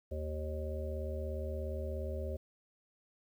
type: harmonic tone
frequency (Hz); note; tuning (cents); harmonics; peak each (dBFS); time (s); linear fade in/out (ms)
77; D#2; -17; 1 / 3 / 5 / 7 / 8; -37 / -48 / -45 / -43 / -46; 0.11-2.37; 10
effects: 11-bit